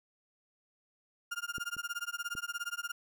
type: tone with tremolo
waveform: 35% pulse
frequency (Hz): 1408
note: F6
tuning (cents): +14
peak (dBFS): -31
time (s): 1.31-2.92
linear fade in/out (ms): 10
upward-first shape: sine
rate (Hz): 17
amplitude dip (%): 100
type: clicks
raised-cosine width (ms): 3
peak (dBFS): -31 / -39 / -34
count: 3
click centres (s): 1.582 / 1.767 / 2.352
effects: none